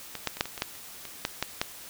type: clicks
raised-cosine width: 0.2 ms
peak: -17 / -9 / -21 / -6 / -20 / -20 / -9 / -29 / -22 / -9 / -9 / -8 dBFS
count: 12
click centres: 0.153 / 0.273 / 0.37 / 0.409 / 0.456 / 0.578 / 0.621 / 0.753 / 1.053 / 1.251 / 1.426 / 1.615 s
effects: white hiss -45 dBFS RMS until 1.89 s